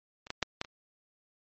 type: clicks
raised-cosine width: 0.2 ms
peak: -28 / -16 / -10 / -13 / -29 dBFS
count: 5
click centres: 0.269 / 0.304 / 0.427 / 0.614 / 0.648 s
effects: low-pass 6000 Hz 12 dB/octave + MP3 32 kbps